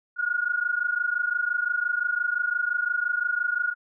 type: tone pair together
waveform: sine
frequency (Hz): 1428.2 / 1454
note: F6 / F#6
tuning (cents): +38 / -31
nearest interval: unison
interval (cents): 31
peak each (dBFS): -26 / -26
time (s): 0.16-3.75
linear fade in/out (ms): 50
effects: none